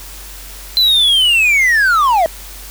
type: linear sweep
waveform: triangle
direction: down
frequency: 4081 to 622.3 Hz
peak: -7 dBFS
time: 0.77-2.26 s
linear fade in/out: 0 ms
effects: added 47 Hz sine -33 dBFS peak until 2.7 s + white hiss -34 dBFS RMS until 2.7 s